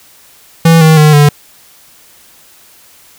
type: tone with pitch steps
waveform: square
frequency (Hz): 164.81 / 158.46 / 152.36 / 146.49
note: E3 / D#3 / D#3 / D3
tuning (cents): 0 / +32 / -36 / -4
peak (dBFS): -3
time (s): 0.65-1.29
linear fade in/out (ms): 5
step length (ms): 160
effects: white hiss -42 dBFS RMS until 3.18 s